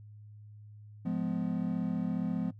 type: chord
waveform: triangle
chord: F diminished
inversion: none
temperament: just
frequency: 174.61 / 209.5 / 251.4 Hz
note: F3 / Ab3 / Cb4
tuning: 0 / +15 / +31 cents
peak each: -31 / -33 / -33 dBFS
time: 1.05-2.51 s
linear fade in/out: 10 ms
effects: noise-tail reverb RT60 0.1 s tail -17 dB re dry + added 105 Hz sine -48 dBFS peak until 2.59 s